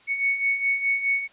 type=beating tone pair; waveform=sine; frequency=2217 / 2221.8 Hz; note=C#7 / C#7; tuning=0 / +3 cents; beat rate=4.8 Hz; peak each=-28 / -22 dBFS; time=0.07-1.28 s; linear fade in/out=50 ms; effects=white hiss -55 dBFS RMS until 1.32 s + resampled to 8000 Hz